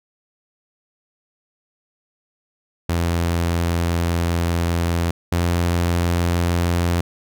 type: tone pair in turn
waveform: sawtooth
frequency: 85.1 / 86.39 Hz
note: F2 / F2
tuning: -44 / -18 cents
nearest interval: unison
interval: 26 cents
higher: second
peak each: -14 / -13 dBFS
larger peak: second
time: 2.89-5.11 / 5.32-7.01 s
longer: first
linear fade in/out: 5 ms
effects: none